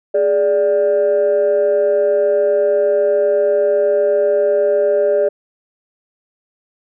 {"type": "tone pair together", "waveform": "sine", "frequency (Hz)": [415.3, 587.3], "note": ["G#4", "D5"], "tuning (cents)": [0, 0], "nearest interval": "tritone", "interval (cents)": 600, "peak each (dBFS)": [-14, -12], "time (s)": [0.14, 5.29], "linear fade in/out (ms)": 10, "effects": ["tanh soft clip ceiling -7 dBFS"]}